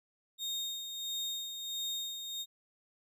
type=tone with tremolo; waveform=35% pulse; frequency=3700 Hz; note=A#7; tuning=14 cents flat; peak=-32 dBFS; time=0.38-2.46 s; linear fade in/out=50 ms; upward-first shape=sine; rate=1.5 Hz; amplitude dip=50%; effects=none